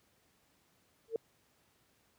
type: tone with exponential growth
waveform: sine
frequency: 452.4 Hz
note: A4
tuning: 48 cents sharp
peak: -26 dBFS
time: 1.08-1.16 s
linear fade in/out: 2 ms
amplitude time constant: 17 ms
effects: pink hiss -71 dBFS RMS until 2.18 s + high-pass 80 Hz 12 dB/octave